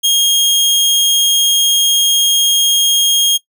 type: tone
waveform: sawtooth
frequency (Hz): 3248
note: G#7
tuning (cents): -39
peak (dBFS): -6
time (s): 0.03-3.38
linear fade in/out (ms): 20
effects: noise-tail reverb RT60 0.1 s tail -20 dB re dry

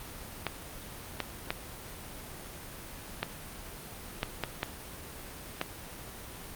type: clicks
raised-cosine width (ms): 0.3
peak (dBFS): -13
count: 8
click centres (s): 0.467 / 1.203 / 1.505 / 3.23 / 4.231 / 4.437 / 4.631 / 5.614
effects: pink hiss -44 dBFS RMS until 6.55 s + Opus 32 kbps

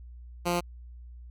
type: tone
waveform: 10% pulse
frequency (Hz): 174.6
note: F3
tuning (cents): 0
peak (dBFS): -17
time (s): 0.45-0.61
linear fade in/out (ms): 20
effects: added 60 Hz sine -43 dBFS peak until 1.3 s + AAC 64 kbps

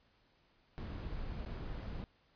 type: noise with dropouts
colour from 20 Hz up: brown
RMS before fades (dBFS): -42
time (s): 0.78-2.04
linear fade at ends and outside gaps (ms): 0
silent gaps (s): 1.45-1.46
effects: pink hiss -71 dBFS RMS until 2.35 s + resampled to 11025 Hz

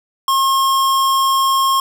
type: tone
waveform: square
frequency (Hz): 1076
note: C6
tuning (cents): +48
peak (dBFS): -13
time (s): 0.28-1.8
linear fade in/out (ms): 2
effects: none

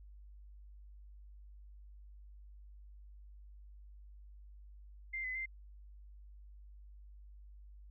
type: tone with pitch steps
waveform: sine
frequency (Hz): 2093 / 2025 / 2087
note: C7 / B6 / C7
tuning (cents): 0 / +43 / -5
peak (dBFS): -37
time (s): 5.13-5.46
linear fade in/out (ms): 10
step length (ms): 110
effects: added 50 Hz sine -52 dBFS peak until 7.9 s

